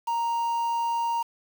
triangle tone with quantisation, 932.3 Hz, A#5, in tune, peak -22 dBFS, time 0.07-1.23 s, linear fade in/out 10 ms, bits 7, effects none

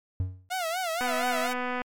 triangle tone with exponential decay, 92.5 Hz, F#2, in tune, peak -20 dBFS, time 0.2-0.49 s, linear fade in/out 0 ms, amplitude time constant 62 ms
sawtooth tone with vibrato, 697 Hz, F5, 4 cents flat, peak -24 dBFS, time 0.5-1.54 s, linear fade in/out 20 ms, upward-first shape sine, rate 4.2 Hz, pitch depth 140 cents each way
click train, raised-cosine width 0.5 ms, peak -17 dBFS, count 202, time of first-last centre 1.01-1.817 s, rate 249 Hz
effects MP3 96 kbps

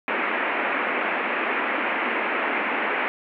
white band-pass noise, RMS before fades -25 dBFS, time 0.08-3.08 s, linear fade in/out 0 ms, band 220 to 2500 Hz, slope 48 dB/octave, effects none

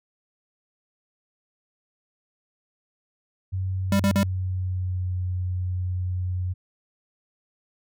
sine tone with pitch glide, 94 to 91.01 Hz, F#2 to F#2, +28 to -28 cents, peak -24 dBFS, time 3.52-6.54 s, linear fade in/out 20 ms, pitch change -56 cents, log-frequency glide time 3.89-5.14 s
square tone bursts, 197.6 Hz, G3, 14 cents sharp, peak -19 dBFS, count 3, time 3.92-4.232 s, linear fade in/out 2 ms, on 76 ms, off 42 ms
effects none

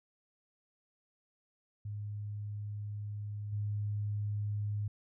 sine tone with level steps, 103.83 Hz, G#2, in tune, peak -37 / -32 dBFS, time 1.85-4.88 s, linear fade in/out 5 ms, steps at 3.52 s, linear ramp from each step 10 ms, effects none

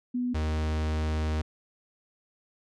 sine / 45% pulse tone pair in turn, 246.9 / 77.77 Hz, B3 / D#2, 0 / 0 cents, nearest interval octave + minor sixth, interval 2000 cents, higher first, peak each -26 / -26 dBFS, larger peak neither, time 0.14-0.34 / 0.34-1.42 s, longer second, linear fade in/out 10 ms, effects low-pass 6000 Hz 12 dB/octave

